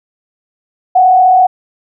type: tone with frequency modulation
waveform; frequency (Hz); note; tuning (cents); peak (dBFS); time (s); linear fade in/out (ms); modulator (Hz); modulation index
sine; 740; F#5; 0; -4; 0.95-1.47; 10; 34.9; 0.54
effects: none